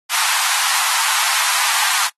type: high-pass noise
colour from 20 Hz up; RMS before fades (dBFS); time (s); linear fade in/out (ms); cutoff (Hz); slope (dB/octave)
pink; -18; 0.09-2.1; 50; 820; 48
effects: noise-tail reverb RT60 0.1 s tail -26 dB re dry + AAC 32 kbps